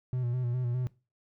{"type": "tone with vibrato", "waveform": "triangle", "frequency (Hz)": 123.47, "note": "B2", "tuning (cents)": 0, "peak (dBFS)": -26, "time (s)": [0.13, 0.87], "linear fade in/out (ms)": 0, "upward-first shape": "square", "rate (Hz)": 4.9, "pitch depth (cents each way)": 44, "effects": ["noise-tail reverb RT60 0.3 s tail -21 dB re dry"]}